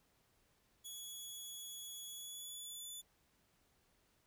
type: tone with pitch glide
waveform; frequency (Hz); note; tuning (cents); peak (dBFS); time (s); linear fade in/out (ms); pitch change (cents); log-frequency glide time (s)
15% pulse; 3373 to 3482; G#7 to A7; +26 to -19; -40; 0.84-3.02; 20; +55; 2.12-2.87
effects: pink hiss -75 dBFS RMS until 4.26 s